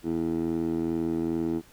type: tone with band-pass filter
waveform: 15% pulse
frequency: 82.41 Hz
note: E2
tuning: in tune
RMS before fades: -28 dBFS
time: 0.03-1.62 s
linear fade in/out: 50 ms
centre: 330 Hz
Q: 3
effects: pink hiss -56 dBFS RMS until 1.72 s